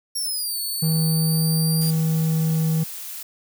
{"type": "exponential two-way sweep", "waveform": "10% pulse", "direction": "down then up", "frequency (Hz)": [5588, 4435, 4773], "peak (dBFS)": -18, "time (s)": [0.15, 1.91], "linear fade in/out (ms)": 10, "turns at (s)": 0.6}
{"type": "tone", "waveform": "triangle", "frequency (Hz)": 160, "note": "D#3", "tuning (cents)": 49, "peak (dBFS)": -16, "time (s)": [0.82, 2.84], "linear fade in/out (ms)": 10}
{"type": "noise", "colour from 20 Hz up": "blue", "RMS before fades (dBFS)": -34, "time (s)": [1.81, 3.23], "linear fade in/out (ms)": 5}
{"effects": []}